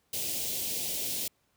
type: band-stop noise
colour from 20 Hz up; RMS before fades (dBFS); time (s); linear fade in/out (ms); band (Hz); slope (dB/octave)
white; -33; 0.13-1.28; 5; 660 to 2600; 24
effects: pink hiss -72 dBFS RMS until 1.56 s + high-pass 60 Hz 12 dB/octave